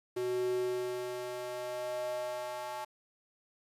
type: tone with high-pass filter sweep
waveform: square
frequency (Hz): 123.8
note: B2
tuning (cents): +5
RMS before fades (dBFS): -36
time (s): 0.16-2.85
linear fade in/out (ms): 10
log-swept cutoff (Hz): 330 to 790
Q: 5.3
effects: resampled to 32000 Hz + 10-bit